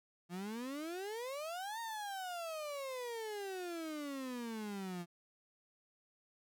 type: exponential two-way sweep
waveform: 35% pulse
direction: up then down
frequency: 170 to 932.3 to 170 Hz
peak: -39 dBFS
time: 0.29-5.06 s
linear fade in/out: 50 ms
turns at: 1.8 s
effects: none